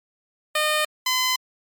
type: tone pair in turn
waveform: 10% pulse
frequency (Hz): 610 / 1020.6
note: D#5 / C6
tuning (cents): -34 / -43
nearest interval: major sixth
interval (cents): 891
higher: second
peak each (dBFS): -11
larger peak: neither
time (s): 0.55-0.85 / 1.06-1.36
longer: neither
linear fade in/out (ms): 5
effects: MP3 96 kbps